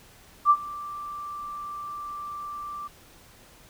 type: tone with ADSR envelope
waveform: sine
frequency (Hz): 1174.7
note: D6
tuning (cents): 0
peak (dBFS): -12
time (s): 0.45-2.88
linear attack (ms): 52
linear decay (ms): 58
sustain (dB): -21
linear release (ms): 14
effects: pink hiss -53 dBFS RMS until 3.69 s